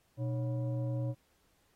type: tone with frequency modulation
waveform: sine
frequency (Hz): 122.6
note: B2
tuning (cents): -12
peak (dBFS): -31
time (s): 0.17-1.15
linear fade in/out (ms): 50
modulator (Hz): 428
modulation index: 0.59
effects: pink hiss -72 dBFS RMS until 1.75 s + AAC 48 kbps